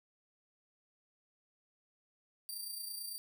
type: tone with amplitude modulation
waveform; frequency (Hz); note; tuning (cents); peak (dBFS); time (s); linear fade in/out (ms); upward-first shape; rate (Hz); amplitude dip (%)
10% pulse; 4699; D8; 0; -32; 2.49-3.18; 0; sine; 29; 50
effects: none